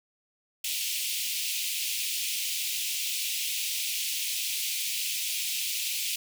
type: high-pass noise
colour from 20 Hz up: pink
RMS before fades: -31 dBFS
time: 0.64-6.16 s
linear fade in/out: 5 ms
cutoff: 2400 Hz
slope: 48 dB/octave
effects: none